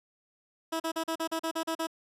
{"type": "tone bursts", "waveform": "15% pulse", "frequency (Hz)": 325.4, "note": "E4", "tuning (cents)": -22, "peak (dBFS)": -23, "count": 10, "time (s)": [0.72, 1.871], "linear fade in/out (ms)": 10, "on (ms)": 80, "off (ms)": 39, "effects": ["resampled to 32000 Hz"]}